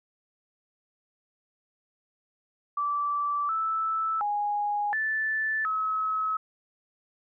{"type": "tone with pitch steps", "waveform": "sine", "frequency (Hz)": [1162, 1315, 826, 1755, 1286], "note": ["D6", "E6", "G#5", "A6", "E6"], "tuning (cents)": [-19, -5, -10, -5, -43], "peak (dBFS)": -25, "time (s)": [2.77, 6.37], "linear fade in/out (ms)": 5, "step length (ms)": 720, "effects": []}